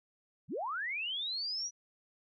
sine linear sweep, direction up, 96.8 to 5900 Hz, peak -34 dBFS, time 0.48-1.71 s, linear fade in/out 50 ms, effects none

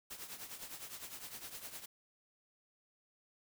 white noise with tremolo, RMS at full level -45 dBFS, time 0.1-1.86 s, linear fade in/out 10 ms, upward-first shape triangle, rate 9.8 Hz, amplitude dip 75%, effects none

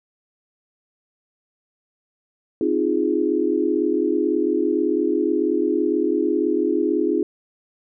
sine chord, F minor seventh, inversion second, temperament equal, 261.6 / 311.1 / 349.2 / 415.3 Hz, C4 / Eb4 / F4 / Ab4, 0 / 0 / 0 / 0 cents, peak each -26 / -22 / -22 / -23 dBFS, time 2.61-7.23 s, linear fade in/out 2 ms, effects none

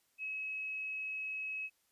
sine tone, 2566 Hz, E7, 47 cents flat, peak -37 dBFS, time 0.18-1.7 s, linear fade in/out 50 ms, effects white hiss -75 dBFS RMS until 1.91 s + resampled to 32000 Hz

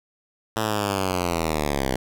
5% pulse linear sweep, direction down, 111.6 to 63.1 Hz, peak -11 dBFS, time 0.56-1.96 s, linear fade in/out 5 ms, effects none

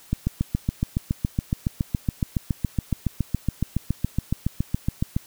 click train, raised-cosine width 5 ms, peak -9 dBFS, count 37, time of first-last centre 0.13-5.165 s, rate 7.15 Hz, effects white hiss -50 dBFS RMS until 5.26 s

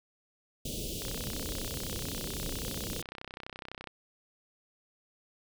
pink band-stop noise, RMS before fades -37 dBFS, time 0.65-3.02 s, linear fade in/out 5 ms, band 580 to 2900 Hz, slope 48 dB/octave
click train, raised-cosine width 0.3 ms, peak -25 dBFS, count 92, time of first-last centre 1.02-3.873 s, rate 31.9 Hz
effects none

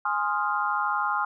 sine chord, F minor seventh, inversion first, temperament equal, 830.6 / 1046.5 / 1244.5 / 1396.9 Hz, Ab5 / C6 / Eb6 / F6, 0 / 0 / 0 / 0 cents, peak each -29 dBFS, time 0.05-1.25 s, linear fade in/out 5 ms, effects none

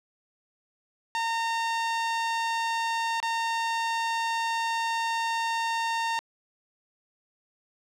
sawtooth tone with dropouts, 915 Hz, A#5, 32 cents flat, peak -22 dBFS, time 1.15-6.19 s, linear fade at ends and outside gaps 0 ms, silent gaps 3.201-3.228 s, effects low-pass 6000 Hz 12 dB/octave + 10-bit

